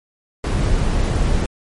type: noise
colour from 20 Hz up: brown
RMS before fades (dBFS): -17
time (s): 0.44-1.46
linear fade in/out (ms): 2
effects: MP3 48 kbps